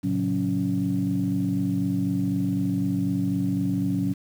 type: tone cluster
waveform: sine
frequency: 112.2 / 136.2 / 184.2 / 279.4 Hz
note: A2 / C#3 / F#3 / C#4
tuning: +34 / -30 / -7 / +14 cents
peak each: -29 / -32 / -25 / -25 dBFS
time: 0.03-4.14 s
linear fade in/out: 20 ms
effects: tanh soft clip ceiling -14 dBFS + 8-bit